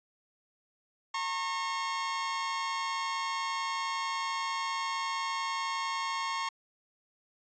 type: tone pair together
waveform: sawtooth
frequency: 915 / 1086.1 Hz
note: A#5 / C#6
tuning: -32 / -36 cents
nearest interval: minor third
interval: 296 cents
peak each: -32 / -29 dBFS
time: 1.14-6.49 s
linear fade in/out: 5 ms
effects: resampled to 16000 Hz